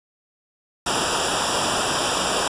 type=noise with comb filter; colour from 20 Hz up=pink; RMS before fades=-22 dBFS; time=0.86-2.48 s; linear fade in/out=5 ms; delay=0.47 ms; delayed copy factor=-0.95; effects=resampled to 22050 Hz